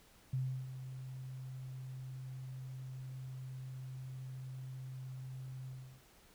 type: tone with ADSR envelope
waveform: sine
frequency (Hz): 130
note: C3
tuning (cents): -11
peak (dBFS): -32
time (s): 0.33-6.03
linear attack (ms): 6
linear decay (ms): 330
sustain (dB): -11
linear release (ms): 340
effects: pink hiss -64 dBFS RMS until 6.34 s